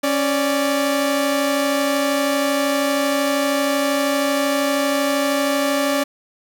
sawtooth tone pair together, 276.1 / 585 Hz, C#4 / D5, -7 / -7 cents, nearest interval octave + minor second, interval 1300 cents, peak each -16 dBFS, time 0.03-6.04 s, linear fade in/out 10 ms, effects none

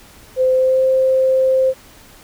sine tone with pitch glide, 516 to 523.8 Hz, C5 to C5, -24 to +2 cents, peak -11 dBFS, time 0.36-1.74 s, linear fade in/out 50 ms, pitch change +26 cents, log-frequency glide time 0.53-0.84 s, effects pink hiss -44 dBFS RMS until 2.23 s

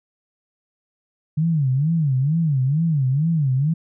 sine tone with vibrato, 146.83 Hz, D3, in tune, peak -16 dBFS, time 1.37-3.74 s, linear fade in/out 10 ms, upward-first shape sine, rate 2.2 Hz, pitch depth 230 cents each way, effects none

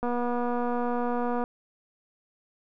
click train, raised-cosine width 1 ms, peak -17 dBFS, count 342, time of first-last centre 0.03-1.439 s, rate 242 Hz, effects none

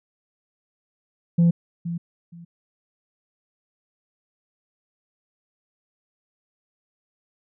sine tone with echo, 170 Hz, F3, 46 cents flat, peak -11 dBFS, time 1.38-1.51 s, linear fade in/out 10 ms, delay 470 ms, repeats 2, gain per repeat -14 dB, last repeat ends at 2.45 s, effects tanh soft clip ceiling -12 dBFS

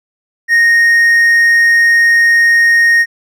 triangle tone, 1859 Hz, A#6, 5 cents flat, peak -4 dBFS, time 0.48-3.06 s, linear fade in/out 50 ms, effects none

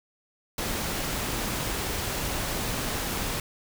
pink noise, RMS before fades -30 dBFS, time 0.58-3.4 s, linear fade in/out 2 ms, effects none

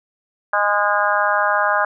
harmonic tone with a mistuned harmonic, 205.9 Hz, G#3, 15 cents flat, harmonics 3 / 4 / 5 / 6 / 7 / 8, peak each -22 / -22 / -22 / -22 / -22 / -22 dBFS, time 0.53-1.85 s, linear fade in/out 5 ms, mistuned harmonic 8, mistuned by -20 cents, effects none

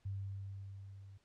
sine tone with level ramp, 98 Hz, G2, in tune, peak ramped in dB -37 to -52 dBFS, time 0.05-1.18 s, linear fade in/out 10 ms, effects pink hiss -75 dBFS RMS until 1.24 s + low-pass 7000 Hz 12 dB/octave

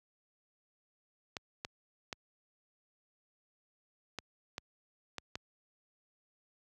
clicks, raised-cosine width 0.2 ms, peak -21 dBFS, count 7, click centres 1.368 / 1.649 / 2.128 / 4.187 / 4.581 / 5.183 / 5.355 s, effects high-pass 60 Hz 12 dB/octave

